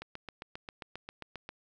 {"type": "click train", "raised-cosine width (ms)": 0.3, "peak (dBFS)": -25, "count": 12, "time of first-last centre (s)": [0.02, 1.491], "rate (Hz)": 7.48, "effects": []}